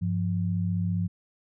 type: tone pair together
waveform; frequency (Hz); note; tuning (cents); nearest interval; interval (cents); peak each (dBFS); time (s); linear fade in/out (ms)
sine; 99.61 / 174.61; G2 / F3; +28 / 0; minor seventh; 972; -27; 0.01-1.08; 20
effects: none